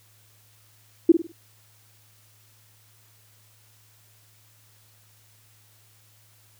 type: tone with echo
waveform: sine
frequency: 333.7 Hz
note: E4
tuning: 21 cents sharp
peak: -8 dBFS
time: 1.09-1.12 s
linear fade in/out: 5 ms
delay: 50 ms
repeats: 4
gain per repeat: -9 dB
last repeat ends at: 1.32 s
effects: added 107 Hz sine -59 dBFS peak until 6.59 s + white hiss -59 dBFS RMS until 6.59 s